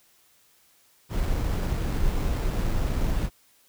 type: noise with sample-and-hold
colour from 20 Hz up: brown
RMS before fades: -25 dBFS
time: 1.09-3.3 s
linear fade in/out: 50 ms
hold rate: 6300 Hz
effects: white hiss -61 dBFS RMS until 3.68 s